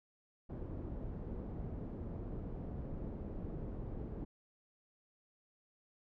pink low-pass noise, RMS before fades -43 dBFS, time 0.49-4.25 s, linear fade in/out 10 ms, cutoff 400 Hz, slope 12 dB/octave, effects none

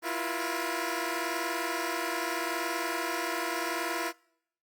10% pulse tone cluster, 330.6 / 351.4 / 480.2 Hz, E4 / F4 / B4, +5 / +11 / -49 cents, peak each -25 / -26 / -29 dBFS, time 0.02-4.13 s, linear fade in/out 50 ms, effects noise-tail reverb RT60 0.7 s tail -25 dB re dry + Opus 32 kbps

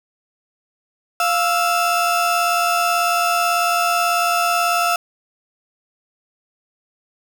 35% pulse tone pair together, 697 / 1315.8 Hz, F5 / E6, -4 / -4 cents, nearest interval major seventh, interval 1100 cents, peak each -17 dBFS, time 1.2-4.96 s, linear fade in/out 2 ms, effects 7-bit

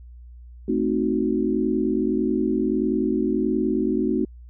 sine chord, A diminished seventh, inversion none, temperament equal, 220 / 261.6 / 311.1 / 370 Hz, A3 / C4 / Eb4 / Gb4, 0 / 0 / 0 / 0 cents, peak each -25 dBFS, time 0.68-4.25 s, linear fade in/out 5 ms, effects added 60 Hz sine -40 dBFS peak until 4.49 s

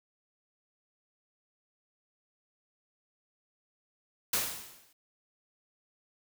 white noise with exponential decay, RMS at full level -27 dBFS, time 4.33-4.93 s, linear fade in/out 5 ms, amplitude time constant 130 ms, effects none

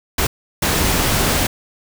pink noise bursts at uneven times, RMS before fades -17 dBFS, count 2, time 0.18-0.27 / 0.62-1.47 s, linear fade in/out 5 ms, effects none

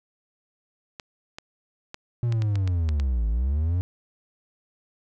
clicks, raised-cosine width 0.2 ms, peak -19 dBFS, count 9, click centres 0.998 / 1.385 / 1.944 / 2.324 / 2.421 / 2.556 / 2.676 / 2.89 / 2.999 s
triangle linear two-way sweep, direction down then up, 121.5 to 52.4 to 92.7 Hz, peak -19 dBFS, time 2.23-3.81 s, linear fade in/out 0 ms, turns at 3.28 s
effects none

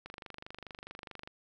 click train, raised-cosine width 0.3 ms, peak -28 dBFS, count 31, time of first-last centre 0.06-1.275 s, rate 24.7 Hz, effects none

